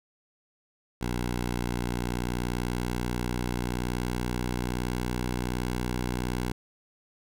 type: tone with pitch glide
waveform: 10% pulse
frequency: 60.3 to 61.39 Hz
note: B1 to B1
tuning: -41 to -10 cents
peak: -20 dBFS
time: 1.01-6.52 s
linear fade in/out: 5 ms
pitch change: +31 cents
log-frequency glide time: 1.9-5.35 s
effects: none